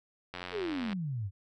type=click train; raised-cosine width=0.3 ms; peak=-23 dBFS; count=54; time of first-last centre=0.34-0.93 s; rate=89.9 Hz
type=exponential sweep; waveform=sine; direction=down; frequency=466.2 to 90.6 Hz; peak=-32 dBFS; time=0.51-1.31 s; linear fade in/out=50 ms
effects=none